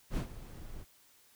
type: noise with ADSR envelope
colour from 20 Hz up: brown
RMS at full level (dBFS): -30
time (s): 0.1-0.85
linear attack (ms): 68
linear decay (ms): 98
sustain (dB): -16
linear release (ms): 35
effects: white hiss -64 dBFS RMS until 1.35 s